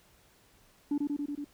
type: tone with echo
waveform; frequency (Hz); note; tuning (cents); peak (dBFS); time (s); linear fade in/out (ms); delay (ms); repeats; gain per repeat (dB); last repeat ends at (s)
sine; 289.4; D4; -25; -24; 0.91-0.98; 5; 93; 5; -2; 1.445
effects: tanh soft clip ceiling -25 dBFS + pink hiss -63 dBFS RMS until 1.53 s